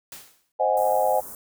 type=noise with exponential decay; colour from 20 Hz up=white; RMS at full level=-37 dBFS; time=0.12-0.52 s; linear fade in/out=2 ms; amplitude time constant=85 ms
type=chord; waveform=sine; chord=Ab dominant seventh; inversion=first; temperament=equal; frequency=523.3 / 622.3 / 740 / 830.6 Hz; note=C5 / Eb5 / Gb5 / Ab5; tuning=0 / 0 / 0 / 0 cents; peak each=-24 dBFS; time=0.59-1.21 s; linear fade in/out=20 ms
type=band-stop noise; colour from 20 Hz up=white; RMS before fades=-39 dBFS; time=0.77-1.35 s; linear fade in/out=2 ms; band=1200 to 7800 Hz; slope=24 dB/octave
effects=none